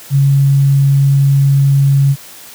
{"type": "tone", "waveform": "sine", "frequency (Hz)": 138.59, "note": "C#3", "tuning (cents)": 0, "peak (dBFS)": -6, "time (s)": [0.1, 2.16], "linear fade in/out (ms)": 50, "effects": ["white hiss -35 dBFS RMS until 2.54 s", "high-pass 80 Hz 12 dB/octave"]}